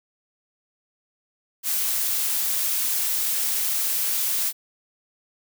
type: noise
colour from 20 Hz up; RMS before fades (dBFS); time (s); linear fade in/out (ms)
blue; -24; 1.63-4.53; 50
effects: none